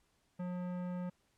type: tone with tanh clipping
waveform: sine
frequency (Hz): 179.4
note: F3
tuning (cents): +47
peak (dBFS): -39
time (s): 0.39-1.1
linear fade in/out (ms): 10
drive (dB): 16
effects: pink hiss -75 dBFS RMS until 1.37 s + low-pass 11000 Hz 12 dB/octave